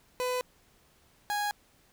30% pulse tone pair in turn, 501 / 826.5 Hz, B4 / G#5, +25 / -9 cents, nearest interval major sixth, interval 866 cents, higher second, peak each -26 dBFS, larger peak neither, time 0.2-0.41 / 1.3-1.51 s, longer neither, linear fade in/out 0 ms, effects pink hiss -64 dBFS RMS until 1.92 s

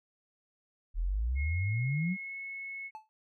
sine exponential sweep, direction up, 38.29 to 196 Hz, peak -28 dBFS, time 0.94-2.17 s, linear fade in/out 50 ms
sine tone with pitch glide, 2161 to 2192 Hz, C#7 to C#7, -45 to -20 cents, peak -38 dBFS, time 1.35-2.91 s, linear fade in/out 50 ms, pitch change +25 cents, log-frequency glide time 2.07-2.35 s
triangle tone with exponential decay, 870 Hz, A5, 20 cents flat, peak -36 dBFS, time 2.95-3.09 s, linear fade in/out 0 ms, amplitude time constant 29 ms
effects none

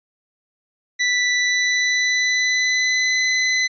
sawtooth tone with pitch glide, 1975.5 to 2018 Hz, B6 to B6, 0 to +37 cents, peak -13 dBFS, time 0.99-3.68 s, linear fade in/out 20 ms, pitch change +37 cents, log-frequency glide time 1.36-3.26 s, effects resampled to 16000 Hz

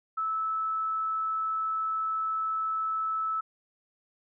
sine tone, 1307 Hz, E6, 15 cents flat, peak -27 dBFS, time 0.17-3.41 s, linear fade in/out 10 ms, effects none

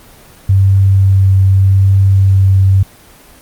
sine tone with vibrato, 96.6 Hz, G2, 25 cents flat, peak -5 dBFS, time 0.49-2.83 s, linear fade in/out 5 ms, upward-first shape triangle, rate 0.83 Hz, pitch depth 13 cents each way, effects pink hiss -40 dBFS RMS until 3.41 s + Opus 24 kbps

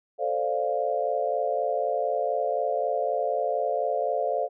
sine chord, D minor seventh, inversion second, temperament equal, 440 / 523.3 / 587.3 / 698.5 Hz, A4 / C5 / D5 / F5, 0 / 0 / 0 / 0 cents, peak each -31 / -29 / -29 / -28 dBFS, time 0.18-4.49 s, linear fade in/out 50 ms, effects none

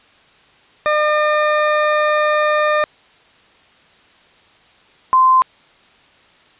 20% pulse / sine tone pair in turn, 604 / 1036.9 Hz, D5 / C6, +48 / -16 cents, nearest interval major sixth, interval 936 cents, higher second, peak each -8 dBFS, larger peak neither, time 0.86-2.84 / 5.13-5.42 s, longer first, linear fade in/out 0 ms, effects white hiss -50 dBFS RMS until 6.59 s + resampled to 8000 Hz

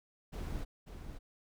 brown noise with echo, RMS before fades -39 dBFS, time 0.32-0.65 s, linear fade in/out 20 ms, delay 540 ms, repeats 1, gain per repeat -7 dB, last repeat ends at 1.19 s, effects none

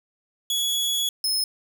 sawtooth tone pair in turn, 3373 / 5181 Hz, G#7 / E8, +26 / -31 cents, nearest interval perfect fifth, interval 743 cents, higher second, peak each -19 dBFS, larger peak neither, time 0.5-1.09 / 1.24-1.44 s, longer first, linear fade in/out 2 ms, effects none

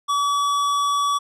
triangle tone with hard clipping, 1142 Hz, D6, 49 cents flat, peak -20 dBFS, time 0.08-1.19 s, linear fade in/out 20 ms, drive 17 dB, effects none

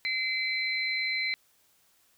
sine tone cluster, 2060 / 2312 / 4075 Hz, C7 / D7 / C8, -28 / -28 / -47 cents, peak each -30 / -33 / -33 dBFS, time 0.05-1.34 s, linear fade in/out 0 ms, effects white hiss -66 dBFS RMS until 2.17 s

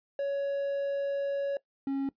triangle tone pair in turn, 559 / 273.6 Hz, C#5 / C#4, +14 / -23 cents, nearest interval octave, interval 1237 cents, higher first, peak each -26 dBFS, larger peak neither, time 0.19-1.57 / 1.87-2.09 s, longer first, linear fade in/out 2 ms, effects noise-tail reverb RT60 0.1 s tail -19 dB re dry + resampled to 11025 Hz

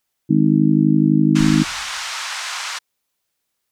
harmonic tone, 51.91 Hz, G#1, in tune, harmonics 3 / 4 / 5 / 6, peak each -17 / -17 / -17 / -17 dBFS, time 0.29-1.64 s, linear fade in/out 20 ms
pink band-pass noise, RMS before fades -27 dBFS, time 1.35-2.79 s, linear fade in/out 10 ms, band 1000 to 7500 Hz, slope 24 dB/octave
brown noise with exponential decay, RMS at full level -30 dBFS, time 1.4-2.28 s, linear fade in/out 5 ms, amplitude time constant 190 ms
effects white hiss -75 dBFS RMS until 3.71 s

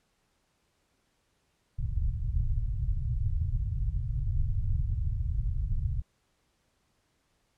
pink low-pass noise, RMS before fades -29 dBFS, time 1.78-6.02 s, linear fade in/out 10 ms, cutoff 130 Hz, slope 48 dB/octave, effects pink hiss -73 dBFS RMS until 7.57 s + low-pass 10000 Hz 12 dB/octave

